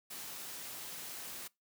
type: noise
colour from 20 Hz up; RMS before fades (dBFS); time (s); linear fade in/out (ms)
white; -45; 0.1-1.48; 10
effects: noise-tail reverb RT60 0.2 s tail -23 dB re dry + high-pass 100 Hz 12 dB/octave